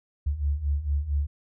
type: beating tone pair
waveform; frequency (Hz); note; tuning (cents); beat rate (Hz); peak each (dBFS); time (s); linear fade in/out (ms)
sine; 69.3 / 73.7; C#2 / D2; 0 / +7; 4.4; -29 / -25; 0.26-1.27; 10
effects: none